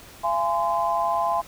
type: tone cluster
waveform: sine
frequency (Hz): 681 / 831 / 1030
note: F5 / G#5 / C6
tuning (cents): -44 / +1 / -28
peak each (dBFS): -25 / -26 / -24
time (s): 0.23-1.42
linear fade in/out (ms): 20
effects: pink hiss -46 dBFS RMS until 1.47 s